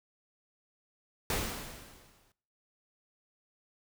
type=noise with exponential decay; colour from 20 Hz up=pink; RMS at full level=-30 dBFS; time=1.3-2.32 s; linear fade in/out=2 ms; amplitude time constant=220 ms; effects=noise-tail reverb RT60 0.6 s tail -21 dB re dry